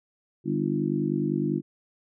harmonic tone with a mistuned harmonic, 50 Hz, G1, 35 cents sharp, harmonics 3 / 4 / 5 / 6 / 7, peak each -30 / -30 / -30 / -30 / -30 dBFS, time 0.44-1.62 s, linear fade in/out 50 ms, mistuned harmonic 7, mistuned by -22 cents, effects none

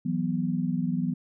sine chord, E suspended second, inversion none, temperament equal, 164.81 / 185 / 246.9 Hz, E3 / F#3 / B3, 0 / 0 / 0 cents, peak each -29 dBFS, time 0.05-1.14 s, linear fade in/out 10 ms, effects none

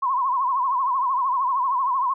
sine tone with vibrato, 1036 Hz, C6, 17 cents flat, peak -19 dBFS, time 0.02-2.14 s, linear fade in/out 10 ms, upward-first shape triangle, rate 13 Hz, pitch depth 140 cents each way, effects none

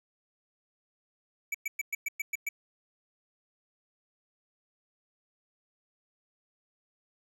square tone bursts, 2300 Hz, D7, 37 cents flat, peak -30 dBFS, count 8, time 1.52-2.49 s, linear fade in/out 5 ms, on 25 ms, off 110 ms, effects none

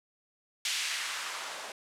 blue noise with band-pass filter sweep, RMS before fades -35 dBFS, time 0.65-1.72 s, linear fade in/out 2 ms, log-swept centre 3000 to 600 Hz, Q 1.1, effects low-pass 9000 Hz 12 dB/octave

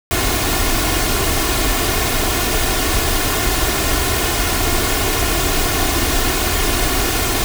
pink noise with comb filter, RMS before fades -17 dBFS, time 0.11-7.44 s, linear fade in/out 0 ms, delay 2.8 ms, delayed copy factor +0.6, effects none

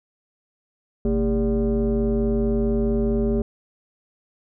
sine tone with frequency modulation, 226.3 Hz, A3, 49 cents sharp, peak -17 dBFS, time 1.05-3.42 s, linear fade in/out 2 ms, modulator 176 Hz, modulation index 1.3, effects tanh soft clip ceiling -14 dBFS

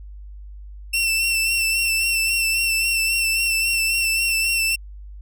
sawtooth tone with vibrato, 2692 Hz, E7, 36 cents sharp, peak -15 dBFS, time 0.93-4.76 s, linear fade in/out 10 ms, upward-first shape sine, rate 3.7 Hz, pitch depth 29 cents each way, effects added 50 Hz sine -35 dBFS peak until 5.21 s

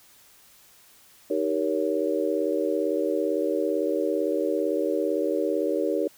sine chord, Eb dominant seventh, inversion none, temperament just, 311.1 / 388.9 / 466.7 / 560 Hz, Eb4 / G4 / Bb4 / Db5, 0 / -14 / +2 / +18 cents, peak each -28 dBFS, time 1.3-6.08 s, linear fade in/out 5 ms, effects white hiss -55 dBFS RMS until 6.17 s

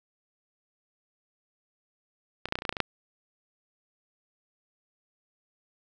clicks, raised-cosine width 0.3 ms, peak -14 / -28 / -10 / -11 / -18 / -19 / -15 / -8 / -19 / -16 / -7 dBFS, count 11, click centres 2.456 / 2.487 / 2.524 / 2.555 / 2.588 / 2.621 / 2.652 / 2.693 / 2.726 / 2.768 / 2.803 s, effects none

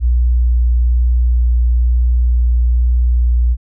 sine tone with vibrato, 60.1 Hz, B1, 46 cents flat, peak -9 dBFS, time 0-3.57 s, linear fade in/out 50 ms, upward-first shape sine, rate 1.1 Hz, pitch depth 10 cents each way, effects none

